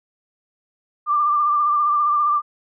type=tone with vibrato; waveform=sine; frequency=1184 Hz; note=D6; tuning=14 cents sharp; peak=-15 dBFS; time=1.06-2.42 s; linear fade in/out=50 ms; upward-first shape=sine; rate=15 Hz; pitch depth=33 cents each way; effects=none